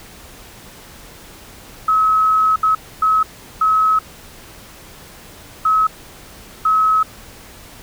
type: tone bursts at uneven times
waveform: sine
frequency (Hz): 1284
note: E6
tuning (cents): -46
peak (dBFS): -11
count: 6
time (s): 1.88-2.56 / 2.63-2.75 / 3.02-3.23 / 3.61-3.99 / 5.65-5.87 / 6.65-7.03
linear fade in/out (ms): 5
effects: pink hiss -40 dBFS RMS until 7.82 s